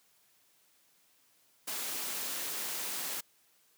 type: high-pass noise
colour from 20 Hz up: white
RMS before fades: -37 dBFS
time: 1.67-3.21 s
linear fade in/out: 10 ms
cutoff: 190 Hz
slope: 12 dB/octave
effects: white hiss -68 dBFS RMS until 3.77 s + high-pass 100 Hz 12 dB/octave